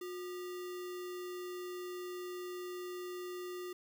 sine tone with sample-and-hold, 360 Hz, F#4, 47 cents flat, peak -40 dBFS, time 0.01-3.73 s, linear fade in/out 5 ms, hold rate 1575 Hz, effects none

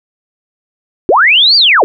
sine linear two-way sweep, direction up then down, 302.8 to 4791 to 302.8 Hz, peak -4 dBFS, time 1.09-1.84 s, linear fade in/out 0 ms, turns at 1.56 s, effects none

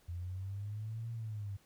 sine linear two-way sweep, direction up then down, 84.9 to 116.54 to 97.3 Hz, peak -38 dBFS, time 0.08-1.57 s, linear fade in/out 10 ms, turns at 1.11 s, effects pink hiss -68 dBFS RMS until 1.65 s

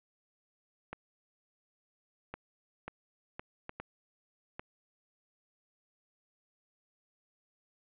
clicks, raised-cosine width 0.5 ms, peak -25 dBFS, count 7, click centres 0.93 / 2.34 / 2.88 / 3.395 / 3.694 / 3.8 / 4.595 s, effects resampled to 8000 Hz + 9-bit

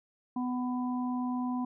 harmonic tone, 249.5 Hz, B3, 18 cents sharp, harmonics 1 / 3 / 4, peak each -30 / -41 / -40 dBFS, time 0.36-1.65 s, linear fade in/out 5 ms, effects none

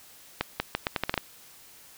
accelerating click train, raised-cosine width 0.3 ms, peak -9 dBFS, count 9, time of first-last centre 0.41-1.177 s, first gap 190 ms, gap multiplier 0.79, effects white hiss -52 dBFS RMS until 1.97 s

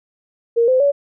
sine tone with pitch steps, 466.2 / 514.3 / 567.4 Hz, A#4 / C5 / C#5, 0 / -30 / +40 cents, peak -11 dBFS, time 0.56-0.92 s, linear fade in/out 20 ms, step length 120 ms, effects none

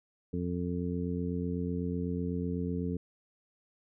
harmonic tone, 88 Hz, F2, 14 cents sharp, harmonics 1 / 2 / 3 / 4 / 5, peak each -37 / -34 / -36 / -45 / -39 dBFS, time 0.33-2.97 s, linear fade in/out 5 ms, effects none

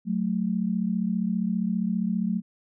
sine tone pair together, 185 / 220 Hz, F#3 / A3, 0 / 0 cents, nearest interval minor third, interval 300 cents, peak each -26 dBFS, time 0.05-2.42 s, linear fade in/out 50 ms, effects none

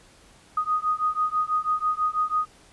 sine beating tone pair, 1241 / 1247.1 Hz, D#6 / D#6, -5 / +4 cents, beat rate 6.1 Hz, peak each -25 dBFS, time 0.57-2.46 s, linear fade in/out 5 ms, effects pink hiss -54 dBFS RMS until 2.72 s + resampled to 24000 Hz

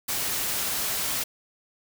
white noise, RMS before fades -28 dBFS, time 0.08-1.24 s, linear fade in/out 10 ms, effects none

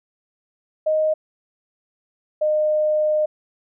sine tone pair in turn, 622.3 / 611.3 Hz, D#5 / D#5, 0 / -31 cents, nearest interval unison, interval 31 cents, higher first, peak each -16 dBFS, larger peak neither, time 0.86-1.14 / 2.41-3.26 s, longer second, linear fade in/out 10 ms, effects none

